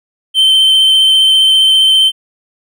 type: tone with vibrato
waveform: triangle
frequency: 3100 Hz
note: G7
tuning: 20 cents flat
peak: -4 dBFS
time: 0.34-2.12 s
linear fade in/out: 50 ms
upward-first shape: sine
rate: 15 Hz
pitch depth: 15 cents each way
effects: none